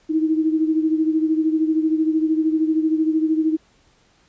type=beating tone pair; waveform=sine; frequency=314.1 / 327.1 Hz; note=D#4 / E4; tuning=+16 / -13 cents; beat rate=13 Hz; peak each=-17 / -23 dBFS; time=0.09-3.57 s; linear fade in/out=20 ms; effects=pink hiss -58 dBFS RMS until 4.28 s + resampled to 16000 Hz